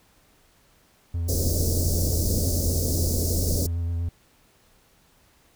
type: tone with vibrato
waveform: triangle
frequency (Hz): 84.8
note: E2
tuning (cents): +50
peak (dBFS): -22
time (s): 1.14-4.09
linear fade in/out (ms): 5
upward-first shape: sine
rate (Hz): 8.4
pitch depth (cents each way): 23
type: band-stop noise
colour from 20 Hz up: pink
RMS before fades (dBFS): -26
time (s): 1.28-3.67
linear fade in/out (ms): 10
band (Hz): 600 to 4800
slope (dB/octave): 48
effects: pink hiss -60 dBFS RMS until 5.55 s